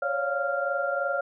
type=tone cluster; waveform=sine; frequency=546 / 569 / 702 / 1390 Hz; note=C#5 / C#5 / F5 / F6; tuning=-26 / +45 / +9 / -9 cents; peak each=-31 / -30 / -32 / -29 dBFS; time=0.02-1.21 s; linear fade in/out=5 ms; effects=none